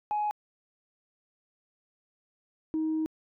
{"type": "tone pair in turn", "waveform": "sine", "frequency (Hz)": [839, 315.3], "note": ["G#5", "D#4"], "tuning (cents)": [17, 23], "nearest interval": "octave + perfect fourth", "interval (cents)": 1694, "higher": "first", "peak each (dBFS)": -25, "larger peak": "neither", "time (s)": [[0.11, 0.31], [2.74, 3.06]], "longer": "second", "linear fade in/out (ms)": 0, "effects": ["tanh soft clip ceiling -23 dBFS"]}